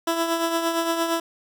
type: tone with tremolo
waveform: 15% pulse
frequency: 332.5 Hz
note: E4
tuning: 15 cents sharp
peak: -13 dBFS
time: 0.07-1.2 s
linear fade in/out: 5 ms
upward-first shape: triangle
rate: 8.7 Hz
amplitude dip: 55%
effects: none